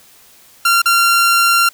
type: tone with dropouts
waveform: sawtooth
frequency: 1379 Hz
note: F6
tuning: 22 cents flat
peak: -6 dBFS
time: 0.65-1.69 s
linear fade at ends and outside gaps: 5 ms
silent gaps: 0.819-0.857 s
effects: white hiss -46 dBFS RMS until 1.73 s